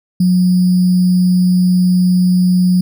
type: tone with sample-and-hold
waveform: sine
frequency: 181.2 Hz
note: F#3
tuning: 36 cents flat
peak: -8 dBFS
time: 0.2-2.81 s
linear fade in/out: 5 ms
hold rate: 4900 Hz
effects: none